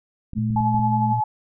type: clicks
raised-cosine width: 5 ms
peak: -21 dBFS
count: 7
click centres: 0.334 / 0.383 / 0.507 / 0.557 / 0.606 / 0.746 / 0.794 s
type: tone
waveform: sine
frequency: 215.2 Hz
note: A3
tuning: 38 cents flat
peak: -23 dBFS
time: 0.35-1.14 s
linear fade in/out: 20 ms
type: tone with pitch glide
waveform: sine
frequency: 116 to 117.69 Hz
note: A#2 to A#2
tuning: -8 to +17 cents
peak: -22 dBFS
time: 0.36-1.21 s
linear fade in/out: 20 ms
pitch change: +25 cents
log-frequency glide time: 0.48-0.81 s
type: tone with tremolo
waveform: sine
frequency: 857 Hz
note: A5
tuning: 46 cents flat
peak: -18 dBFS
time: 0.56-1.24 s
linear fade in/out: 5 ms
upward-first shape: sine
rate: 11 Hz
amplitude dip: 45%
effects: none